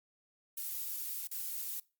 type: noise with dropouts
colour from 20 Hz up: violet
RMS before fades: -39 dBFS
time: 0.57-1.8 s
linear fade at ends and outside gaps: 5 ms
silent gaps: 1.274-1.312 s
effects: noise-tail reverb RT60 0.3 s tail -22 dB re dry + Opus 48 kbps